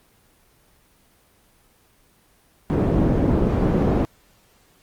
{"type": "low-pass noise", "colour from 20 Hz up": "white", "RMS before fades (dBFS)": -19, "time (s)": [2.7, 4.05], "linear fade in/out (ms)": 0, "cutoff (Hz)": 310, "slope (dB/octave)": 12, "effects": ["pink hiss -58 dBFS RMS until 4.82 s", "Opus 24 kbps"]}